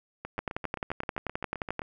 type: two click trains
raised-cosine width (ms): 0.5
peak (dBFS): -21 / -15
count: 13 / 17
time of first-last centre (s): 0.25-1.819 / 0.39-1.794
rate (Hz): 7.65 / 11.4
effects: none